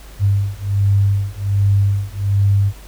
sine beating tone pair, 99.1 / 100.4 Hz, G2 / G2, +19 / +42 cents, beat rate 1.3 Hz, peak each -16 dBFS, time 0.19-2.73 s, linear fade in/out 50 ms, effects added 50 Hz sine -36 dBFS peak until 2.87 s + pink hiss -43 dBFS RMS until 2.87 s

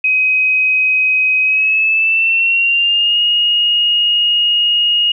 sine tone with pitch glide, 2525 to 2867 Hz, D#7 to F7, +25 to +45 cents, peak -10 dBFS, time 0.04-5.12 s, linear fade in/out 5 ms, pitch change +220 cents, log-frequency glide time 1.42-3.2 s, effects none

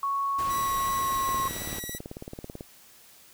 sine tone with pitch glide, 1108.7 to 1075.9 Hz, C#6 to C6, 0 to +48 cents, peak -25 dBFS, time 0.03-1.48 s, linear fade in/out 2 ms, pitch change -52 cents, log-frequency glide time 0.29-1.36 s
pink noise, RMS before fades -39 dBFS, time 0.38-1.8 s, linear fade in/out 10 ms
5% pulse tone with vibrato, 1945 Hz, B6, 27 cents flat, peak -25 dBFS, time 0.49-1.99 s, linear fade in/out 20 ms, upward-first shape sine, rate 2.8 Hz, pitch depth 10 cents each way
click train, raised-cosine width 2 ms, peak -24 dBFS, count 25, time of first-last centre 1.29-2.609 s, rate 18.2 Hz
effects white hiss -54 dBFS RMS until 3.33 s

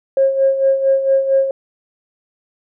sine tone with tremolo, 540 Hz, C#5, 45 cents flat, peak -8 dBFS, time 0.17-1.51 s, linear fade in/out 2 ms, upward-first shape sine, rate 4.4 Hz, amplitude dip 65%, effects tanh soft clip ceiling -4 dBFS

